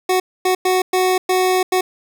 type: tone bursts at uneven times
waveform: 25% pulse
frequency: 370 Hz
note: F#4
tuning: in tune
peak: -10 dBFS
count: 6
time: 0.09-0.2 / 0.45-0.55 / 0.65-0.82 / 0.93-1.18 / 1.29-1.63 / 1.72-1.81 s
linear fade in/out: 5 ms
effects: none